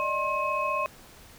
sine tone cluster, 588 / 623 / 1066 / 2549 Hz, D5 / D#5 / C6 / D#7, +2 / +2 / +32 / +41 cents, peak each -33 / -34 / -27 / -33 dBFS, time 0-0.86 s, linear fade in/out 0 ms, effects pink hiss -51 dBFS RMS until 1.38 s

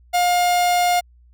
45% pulse tone, 710 Hz, F5, 28 cents sharp, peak -15 dBFS, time 0.13-1.01 s, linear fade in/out 20 ms, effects added 60 Hz sine -48 dBFS peak until 1.33 s

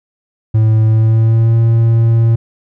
triangle tone with pitch glide, 109.9 to 114.57 Hz, A2 to A#2, -2 to -30 cents, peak -5 dBFS, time 0.54-2.36 s, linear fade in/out 10 ms, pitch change +72 cents, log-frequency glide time 0.86-1.57 s, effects none

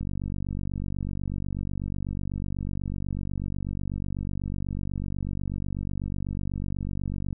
click train, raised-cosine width 5 ms, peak -19 dBFS, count 353, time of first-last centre 0.01-7.328 s, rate 48.1 Hz, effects none

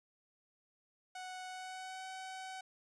sawtooth tone with pitch glide, 740 to 755.5 Hz, F#5 to F#5, 0 to +36 cents, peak -40 dBFS, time 1.15-2.61 s, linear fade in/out 5 ms, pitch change +36 cents, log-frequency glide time 1.48-2.06 s, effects resampled to 22050 Hz

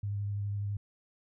sine tone with vibrato, 101.6 Hz, G#2, 38 cents flat, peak -31 dBFS, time 0.03-0.77 s, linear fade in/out 5 ms, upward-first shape triangle, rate 12 Hz, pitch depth 20 cents each way, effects none

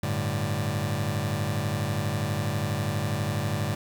sawtooth chord, G suspended second, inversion none, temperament just, 98 / 110.25 / 147 Hz, G2 / A2 / D3, 0 / +4 / +2 cents, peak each -26 dBFS, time 0.03-3.75 s, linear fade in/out 5 ms, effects 8-bit

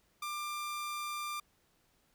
sawtooth tone, 1190 Hz, D6, 22 cents sharp, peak -33 dBFS, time 0.22-1.4 s, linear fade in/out 5 ms, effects pink hiss -72 dBFS RMS until 2.14 s

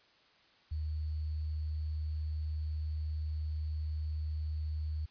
sine tone with sample-and-hold, 77.1 Hz, D#2, 15 cents flat, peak -33 dBFS, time 0.71-5.06 s, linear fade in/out 10 ms, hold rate 4410 Hz, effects white hiss -65 dBFS RMS until 5.1 s + resampled to 11025 Hz

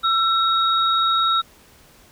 sine tone pair together, 1338 / 3775 Hz, E6 / A#7, +25 / +21 cents, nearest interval octave + tritone, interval 1796 cents, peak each -17 / -21 dBFS, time 0.03-1.42 s, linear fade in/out 20 ms, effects pink hiss -51 dBFS RMS until 2.11 s

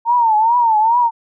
sine tone with vibrato, 911 Hz, A#5, 40 cents flat, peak -10 dBFS, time 0.05-1.11 s, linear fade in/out 50 ms, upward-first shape triangle, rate 2.4 Hz, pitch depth 140 cents each way, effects none

